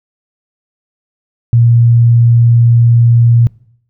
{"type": "tone", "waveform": "sine", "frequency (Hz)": 117.8, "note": "A#2", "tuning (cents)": 19, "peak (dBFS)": -4, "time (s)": [1.53, 3.47], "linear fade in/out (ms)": 0, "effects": ["noise-tail reverb RT60 0.7 s tail -24 dB re dry"]}